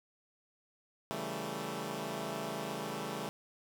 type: chord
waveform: 10% pulse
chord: A dominant seventh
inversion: first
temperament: equal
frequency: 138.59 / 164.81 / 196 / 220 Hz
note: C#3 / E3 / G3 / A3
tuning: 0 / 0 / 0 / 0 cents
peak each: -36 / -35 / -34 / -33 dBFS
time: 1.11-3.29 s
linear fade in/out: 0 ms
effects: none